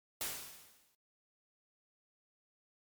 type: noise with exponential decay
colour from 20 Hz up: white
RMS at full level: -36 dBFS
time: 0.21-0.95 s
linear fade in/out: 1 ms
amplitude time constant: 160 ms
effects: MP3 96 kbps